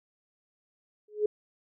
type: tone with exponential growth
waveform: sine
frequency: 421 Hz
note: G#4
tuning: 24 cents sharp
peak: -19 dBFS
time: 1.08-1.26 s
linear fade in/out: 5 ms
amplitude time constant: 38 ms
effects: none